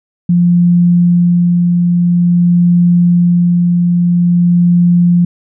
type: tone with tremolo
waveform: sine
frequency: 174.61 Hz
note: F3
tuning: in tune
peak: -5 dBFS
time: 0.29-5.25 s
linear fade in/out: 5 ms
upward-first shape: sine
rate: 0.49 Hz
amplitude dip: 25%
effects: none